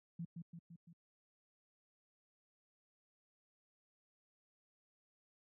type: tone with echo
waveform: sine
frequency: 168.6 Hz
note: E3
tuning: 39 cents sharp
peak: -40 dBFS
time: 0.19-0.25 s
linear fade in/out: 5 ms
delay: 170 ms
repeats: 4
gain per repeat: -4 dB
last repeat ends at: 0.93 s
effects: high-pass 100 Hz 12 dB/octave